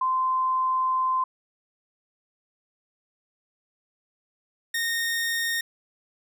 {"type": "tone pair in turn", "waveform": ["sine", "sawtooth"], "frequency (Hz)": [1036, 1845.9], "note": ["C6", "A#6"], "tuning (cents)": [-17, -18], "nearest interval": "minor seventh", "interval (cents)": 999, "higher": "second", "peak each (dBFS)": -21, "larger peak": "neither", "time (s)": [[0.01, 1.24], [4.74, 5.61]], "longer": "first", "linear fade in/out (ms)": 5, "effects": []}